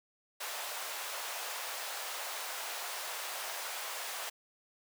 pink high-pass noise, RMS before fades -40 dBFS, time 0.4-4.3 s, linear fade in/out 10 ms, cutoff 610 Hz, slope 24 dB/octave, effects none

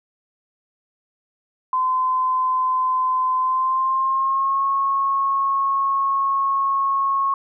sine tone with pitch glide, 1027 to 1094.4 Hz, C6 to C#6, -33 to -23 cents, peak -17 dBFS, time 1.73-7.34 s, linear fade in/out 2 ms, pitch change +110 cents, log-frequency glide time 3.38-4.66 s, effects none

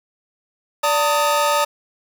45% pulse tone cluster, 583 / 903 / 1251 Hz, D5 / A5 / D#6, -13 / +45 / +9 cents, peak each -20 dBFS, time 0.83-1.65 s, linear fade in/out 10 ms, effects 7-bit

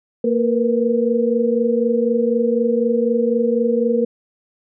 sine tone cluster, 230.6 / 464 / 488 Hz, A#3 / A#4 / B4, -19 / -8 / -21 cents, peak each -19 dBFS, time 0.24-4.05 s, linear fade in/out 5 ms, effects none

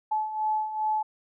sine beating tone pair, 860 / 862.5 Hz, A5 / A5, -40 / -35 cents, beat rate 2.5 Hz, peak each -32 / -26 dBFS, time 0.11-1.03 s, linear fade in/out 10 ms, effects none

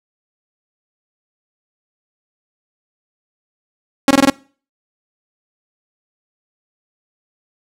sawtooth tone bursts, 274.3 Hz, C#4, 18 cents flat, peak -3 dBFS, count 5, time 4.08-4.3 s, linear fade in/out 2 ms, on 28 ms, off 20 ms, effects noise-tail reverb RT60 0.4 s tail -24 dB re dry + low-pass 11000 Hz 12 dB/octave

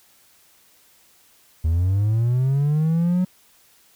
triangle linear sweep, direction up, 77.5 to 185 Hz, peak -14 dBFS, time 1.64-3.25 s, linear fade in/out 10 ms, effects tanh soft clip ceiling -10 dBFS + white hiss -56 dBFS RMS until 3.95 s

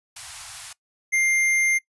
white band-stop noise, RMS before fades -37 dBFS, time 0.16-0.73 s, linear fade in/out 5 ms, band 130 to 690 Hz, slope 48 dB/octave
square tone, 2100 Hz, C7, 6 cents sharp, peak -19 dBFS, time 1.12-1.79 s, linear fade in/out 20 ms
effects noise-tail reverb RT60 0.1 s tail -21 dB re dry + resampled to 24000 Hz

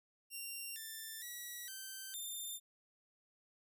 5% pulse tone with pitch steps, 2764 / 1777 / 1933 / 1551 / 3592 Hz, F7 / A6 / B6 / G6 / A7, -19 / +17 / -38 / -19 / +35 cents, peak -35 dBFS, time 0.3-2.6 s, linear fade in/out 50 ms, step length 460 ms, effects none

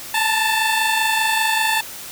15% pulse tone pair together, 875 / 900.1 Hz, A5 / A5, -10 / +39 cents, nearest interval unison, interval 49 cents, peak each -12 / -15 dBFS, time 0.14-1.81 s, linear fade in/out 5 ms, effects white hiss -34 dBFS RMS until 2.11 s

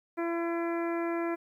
harmonic tone, 337.5 Hz, E4, 41 cents sharp, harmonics 1 / 2 / 3 / 4 / 5 / 6 / 7, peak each -30 / -36 / -40 / -42 / -44 / -46 / -47 dBFS, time 0.17-1.36 s, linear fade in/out 20 ms, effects 11-bit

